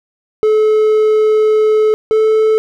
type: tone pair in turn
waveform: triangle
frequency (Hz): 431.2 / 436.7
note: A4 / A4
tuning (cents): -35 / -13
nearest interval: unison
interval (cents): 22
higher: second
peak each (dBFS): -6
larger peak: neither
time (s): 0.43-1.94 / 2.11-2.58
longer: first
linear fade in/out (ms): 0
effects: none